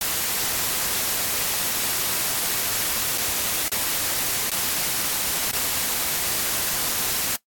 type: noise with dropouts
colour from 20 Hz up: white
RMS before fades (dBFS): -24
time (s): 0.01-7.36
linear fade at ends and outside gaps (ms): 2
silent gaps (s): 3.177-3.181 / 3.683-3.717 / 4.499-4.515 / 5.514-5.531
effects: noise-tail reverb RT60 0.1 s tail -18 dB re dry + AAC 64 kbps